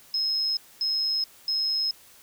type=tone bursts; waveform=sine; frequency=5150 Hz; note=E8; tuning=41 cents flat; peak=-23 dBFS; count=3; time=0.14-1.91 s; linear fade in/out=2 ms; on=430 ms; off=240 ms; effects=white hiss -53 dBFS RMS until 2.22 s